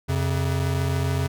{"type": "tone pair together", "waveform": "square", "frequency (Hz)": [88.2, 135.69], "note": ["F2", "C#3"], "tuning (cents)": [18, -37], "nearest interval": "perfect fifth", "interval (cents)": 745, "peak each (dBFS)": -25, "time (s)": [0.08, 1.28], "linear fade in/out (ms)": 20, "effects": []}